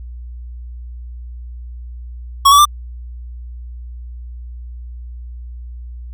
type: tone with pitch steps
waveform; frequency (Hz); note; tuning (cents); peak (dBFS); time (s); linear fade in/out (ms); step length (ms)
square; 1108.7 / 1145.8 / 1184.2; C#6 / D6 / D6; 0 / -43 / +14; -6; 2.45-2.654; 10; 68
effects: added 60 Hz sine -28 dBFS peak until 6.13 s